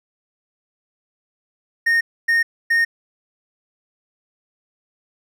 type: tone bursts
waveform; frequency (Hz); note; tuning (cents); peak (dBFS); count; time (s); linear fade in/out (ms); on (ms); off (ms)
triangle; 1845; A#6; -18; -12; 3; 1.86-2.85; 10; 150; 270
effects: none